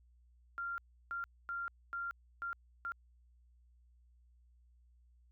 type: tone bursts at uneven times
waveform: sine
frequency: 1387 Hz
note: F6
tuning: 12 cents flat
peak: -37 dBFS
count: 6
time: 0.58-0.78 / 1.11-1.24 / 1.49-1.68 / 1.93-2.11 / 2.42-2.53 / 2.85-2.92 s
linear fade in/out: 0 ms
effects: added 60 Hz sine -63 dBFS peak until 5.31 s